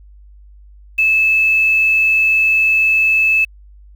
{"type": "tone with quantisation", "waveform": "sine", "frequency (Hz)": 2614, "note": "E7", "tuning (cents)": -15, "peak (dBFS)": -10, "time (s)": [0.98, 3.45], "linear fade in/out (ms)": 10, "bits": 6, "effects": ["added 50 Hz sine -39 dBFS peak until 3.95 s"]}